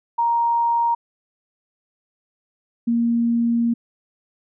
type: tone pair in turn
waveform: sine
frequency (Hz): 936 / 234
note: A#5 / A#3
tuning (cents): +7 / +7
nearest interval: 2 octaves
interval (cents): 2400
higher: first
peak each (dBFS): -16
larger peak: neither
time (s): 0.18-0.95 / 2.87-3.74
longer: second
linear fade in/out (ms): 10
effects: none